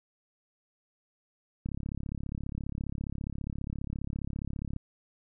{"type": "click train", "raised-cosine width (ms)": 5, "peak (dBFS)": -23, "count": 109, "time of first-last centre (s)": [1.66, 4.763], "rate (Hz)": 34.8, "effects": []}